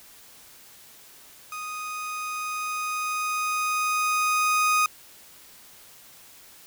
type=tone with level ramp; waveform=30% pulse; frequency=1244.5 Hz; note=D#6; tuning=in tune; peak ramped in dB=-30 to -16 dBFS; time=1.52-4.86 s; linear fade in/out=2 ms; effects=white hiss -50 dBFS RMS until 6.66 s